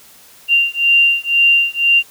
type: beating tone pair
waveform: sine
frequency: 2778 / 2780 Hz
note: F7 / F7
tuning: -10 / -9 cents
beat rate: 2 Hz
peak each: -13 dBFS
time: 0.48-2.03 s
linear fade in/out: 50 ms
effects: white hiss -44 dBFS RMS until 2.1 s